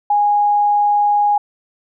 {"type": "tone", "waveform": "sine", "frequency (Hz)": 825, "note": "G#5", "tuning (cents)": -12, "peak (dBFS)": -11, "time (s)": [0.1, 1.38], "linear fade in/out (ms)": 5, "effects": []}